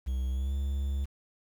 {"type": "tone with pitch glide", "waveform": "triangle", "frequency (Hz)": [64.5, 68.73], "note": ["C2", "C#2"], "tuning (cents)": [-24, -14], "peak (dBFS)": -26, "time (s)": [0.06, 1.06], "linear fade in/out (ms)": 20, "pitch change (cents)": 110, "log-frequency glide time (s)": [0.3, 0.54], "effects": ["9-bit"]}